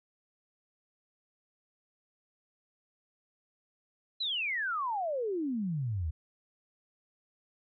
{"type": "exponential sweep", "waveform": "sine", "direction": "down", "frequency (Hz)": [4131, 72.9], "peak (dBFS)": -30, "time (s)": [4.2, 6.11], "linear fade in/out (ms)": 10, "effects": []}